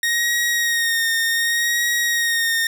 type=tone with vibrato; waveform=sawtooth; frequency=1864.7 Hz; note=A#6; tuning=in tune; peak=-14 dBFS; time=0.03-2.67 s; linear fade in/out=2 ms; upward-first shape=sine; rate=0.67 Hz; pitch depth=30 cents each way; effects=none